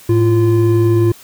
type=tone pair together; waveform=triangle; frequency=108.8 / 345.1 Hz; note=A2 / F4; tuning=-19 / -21 cents; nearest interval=octave + minor sixth; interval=1998 cents; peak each=-10 dBFS; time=0.09-1.12 s; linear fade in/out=5 ms; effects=white hiss -41 dBFS RMS until 1.23 s